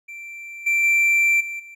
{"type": "tone with level steps", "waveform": "triangle", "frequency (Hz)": 2349, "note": "D7", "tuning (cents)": 0, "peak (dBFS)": [-32, -15, -13, -26, -37], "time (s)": [0.08, 1.75], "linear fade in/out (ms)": 10, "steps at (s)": [0.66, 0.83, 1.4, 1.59], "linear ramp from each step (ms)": 10, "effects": []}